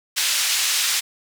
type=band-pass noise; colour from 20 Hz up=pink; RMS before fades=-21 dBFS; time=0.16-1.01 s; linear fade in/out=20 ms; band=2700 to 10000 Hz; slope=12 dB/octave; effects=none